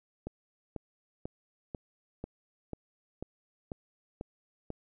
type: click train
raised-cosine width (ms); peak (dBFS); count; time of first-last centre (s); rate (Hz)
2; -24; 10; 0.27-4.703; 2.03
effects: none